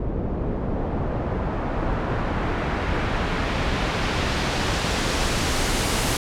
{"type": "noise with low-pass filter sweep", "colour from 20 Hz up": "pink", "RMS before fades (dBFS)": -24, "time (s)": [0, 6.17], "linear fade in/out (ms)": 2, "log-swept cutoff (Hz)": [470, 11000], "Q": 0.75, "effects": []}